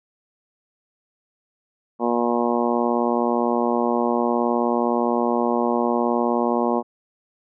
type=harmonic tone; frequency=119.4 Hz; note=A#2; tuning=42 cents sharp; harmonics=2 / 3 / 4 / 5 / 6 / 7 / 8 / 9; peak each=-23 / -25 / -26 / -27 / -28 / -28 / -29 / -30 dBFS; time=1.99-6.83 s; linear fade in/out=50 ms; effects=none